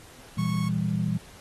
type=chord; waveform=sine; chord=E diminished; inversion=second; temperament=just; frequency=118.67 / 164.81 / 197.78 Hz; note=Bb2 / E3 / G3; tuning=+31 / 0 / +16 cents; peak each=-29 / -27 / -28 dBFS; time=0.37-1.18 s; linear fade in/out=10 ms
type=tone; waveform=sawtooth; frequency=1100 Hz; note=C#6; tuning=14 cents flat; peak=-34 dBFS; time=0.38-0.69 s; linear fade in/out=5 ms
effects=pink hiss -50 dBFS RMS until 1.4 s + AAC 32 kbps